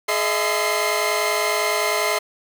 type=tone cluster; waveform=sawtooth; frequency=422.4 / 618 / 668 / 1023 / 2117 Hz; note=G#4 / D#5 / E5 / C6 / C7; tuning=+29 / -12 / +23 / -39 / +20 cents; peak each=-22 dBFS; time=0.08-2.19 s; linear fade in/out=10 ms; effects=none